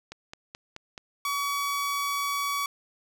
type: click train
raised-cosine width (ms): 0.2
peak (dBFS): -22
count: 5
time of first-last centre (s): 0.12-0.978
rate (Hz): 4.66
type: tone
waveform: sawtooth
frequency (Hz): 1134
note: C#6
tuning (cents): +39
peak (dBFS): -23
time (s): 1.25-2.66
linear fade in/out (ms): 2
effects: none